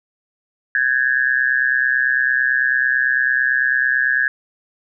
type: tone with amplitude modulation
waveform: sine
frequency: 1661.2 Hz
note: G#6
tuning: in tune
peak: -10 dBFS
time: 0.75-4.28 s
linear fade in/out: 2 ms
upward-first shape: sine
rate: 129 Hz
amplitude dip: 95%
effects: none